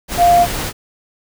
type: tone in noise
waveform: sine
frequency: 698.5 Hz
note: F5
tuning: in tune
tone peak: -7 dBFS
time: 0.17-0.47 s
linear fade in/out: 50 ms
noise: pink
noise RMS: -22 dBFS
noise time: 0.08-0.73 s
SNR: +12 dB
effects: none